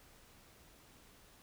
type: silence
effects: pink hiss -62 dBFS RMS until 1.42 s